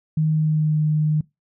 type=tone with pitch glide; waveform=sine; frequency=156 to 153.14 Hz; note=D#3 to D#3; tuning=+5 to -27 cents; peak=-16 dBFS; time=0.17-1.21 s; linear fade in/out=5 ms; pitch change=-32 cents; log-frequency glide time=0.31-0.78 s; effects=noise-tail reverb RT60 0.2 s tail -22 dB re dry